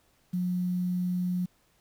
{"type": "tone with quantisation", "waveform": "sine", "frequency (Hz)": 180, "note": "F#3", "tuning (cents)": -47, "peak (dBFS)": -26, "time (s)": [0.33, 1.46], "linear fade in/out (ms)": 10, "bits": 9, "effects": ["pink hiss -67 dBFS RMS until 1.8 s"]}